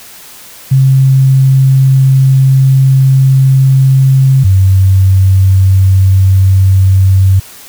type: tone pair in turn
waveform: sine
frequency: 133.5 / 95.36 Hz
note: C3 / G2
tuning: +35 / -47 cents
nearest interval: tritone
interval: 582 cents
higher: first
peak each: -3 dBFS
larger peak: neither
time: 0.71-4.44 / 4.44-7.4 s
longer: first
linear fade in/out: 10 ms
effects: white hiss -33 dBFS RMS until 7.68 s